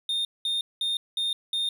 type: tone bursts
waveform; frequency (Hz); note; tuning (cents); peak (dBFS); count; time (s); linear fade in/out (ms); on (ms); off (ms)
triangle; 3653; A#7; -36; -23; 5; 0.09-1.69; 2; 160; 200
effects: 10-bit